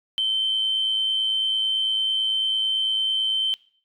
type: tone with amplitude modulation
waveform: sine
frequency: 3097 Hz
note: G7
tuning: 22 cents flat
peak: -17 dBFS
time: 0.18-3.54 s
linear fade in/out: 0 ms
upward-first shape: sine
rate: 109 Hz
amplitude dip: 45%
effects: noise-tail reverb RT60 0.5 s tail -22 dB re dry + tanh soft clip ceiling -15 dBFS